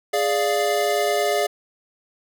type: chord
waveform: square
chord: D diminished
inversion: second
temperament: equal with one note detuned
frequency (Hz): 415.3 / 587.3 / 695.6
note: Ab4 / D5 / F5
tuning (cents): 0 / 0 / -7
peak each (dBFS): -24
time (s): 0.13-1.47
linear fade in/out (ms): 10
effects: none